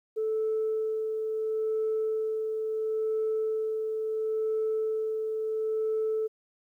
sine tone with tremolo, 437.8 Hz, A4, 9 cents flat, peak -24 dBFS, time 0.16-6.28 s, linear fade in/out 20 ms, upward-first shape sine, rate 0.73 Hz, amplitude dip 35%, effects tanh soft clip ceiling -22 dBFS + 11-bit

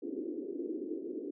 pink band-pass noise, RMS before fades -39 dBFS, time 0.02-1.31 s, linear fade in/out 5 ms, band 280 to 410 Hz, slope 48 dB/octave, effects none

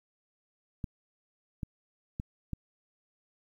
clicks, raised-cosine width 5 ms, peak -22 dBFS, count 4, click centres 0.842 / 1.632 / 2.199 / 2.533 s, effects 10-bit

